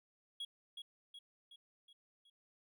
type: tone with echo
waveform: triangle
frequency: 3318 Hz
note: G#7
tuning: 2 cents flat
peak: -39 dBFS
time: 0.4-0.45 s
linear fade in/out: 5 ms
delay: 370 ms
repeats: 5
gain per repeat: -5 dB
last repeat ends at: 2.3 s
effects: none